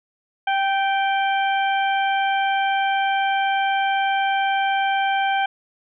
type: harmonic tone with a mistuned harmonic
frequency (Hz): 784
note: G5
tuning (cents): 0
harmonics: 1 / 2 / 3 / 4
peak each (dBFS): -19 / -25 / -29 / -31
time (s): 0.47-5.46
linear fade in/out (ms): 5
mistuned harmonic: 2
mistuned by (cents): -15
effects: none